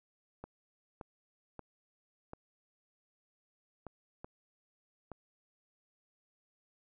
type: clicks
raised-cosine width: 1 ms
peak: -30 dBFS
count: 7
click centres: 0.44 / 1.012 / 1.593 / 2.334 / 3.867 / 4.245 / 5.117 s
effects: none